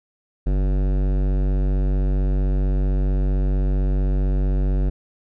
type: tone with hard clipping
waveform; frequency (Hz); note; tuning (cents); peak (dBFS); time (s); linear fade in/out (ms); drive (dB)
sine; 47.8; G1; -43; -19; 0.46-4.9; 10; 17
effects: none